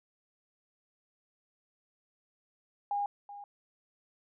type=tone with echo; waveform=sine; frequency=813 Hz; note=G#5; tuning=37 cents flat; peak=-29 dBFS; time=2.91-3.06 s; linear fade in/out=2 ms; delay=380 ms; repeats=1; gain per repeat=-14 dB; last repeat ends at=3.44 s; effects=none